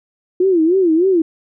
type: tone with vibrato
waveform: sine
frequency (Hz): 349.2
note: F4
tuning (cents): 0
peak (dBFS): -10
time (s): 0.4-1.22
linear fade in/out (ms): 5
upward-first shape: sine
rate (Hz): 3.3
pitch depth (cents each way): 180
effects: none